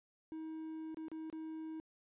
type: tone with dropouts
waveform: triangle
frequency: 317.6 Hz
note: D#4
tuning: 36 cents sharp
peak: -40 dBFS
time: 0.32-1.8 s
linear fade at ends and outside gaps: 0 ms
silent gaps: 0.945-0.971 / 1.083-1.116 / 1.3-1.327 s
effects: resampled to 8000 Hz